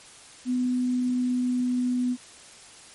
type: tone with pitch glide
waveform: sine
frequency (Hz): 250.2 to 248.5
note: B3 to B3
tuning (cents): +23 to +11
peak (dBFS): -22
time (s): 0.45-2.17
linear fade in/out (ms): 50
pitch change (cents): -12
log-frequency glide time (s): 0.64-1.95
effects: white hiss -48 dBFS RMS until 2.94 s + MP3 48 kbps